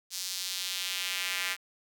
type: tone with high-pass filter sweep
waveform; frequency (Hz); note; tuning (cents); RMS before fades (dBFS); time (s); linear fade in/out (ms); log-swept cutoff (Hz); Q
square; 92.5; F#2; 0; -34; 0.1-1.57; 50; 5200 to 2000; 1.6
effects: 9-bit